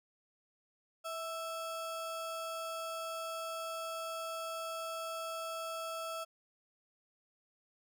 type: ring-modulated tone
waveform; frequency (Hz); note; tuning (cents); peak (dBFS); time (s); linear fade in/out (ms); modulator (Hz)
square; 987.8; B5; 0; -36; 1.04-6.25; 20; 336
effects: none